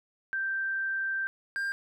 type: tone pair in turn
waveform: sine / triangle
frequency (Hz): 1568 / 1594.5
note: G6 / G6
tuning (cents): 0 / +29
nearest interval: unison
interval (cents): 29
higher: second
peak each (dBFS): -28 / -27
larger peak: second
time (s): 0.33-1.27 / 1.56-1.72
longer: first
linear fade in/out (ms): 0
effects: none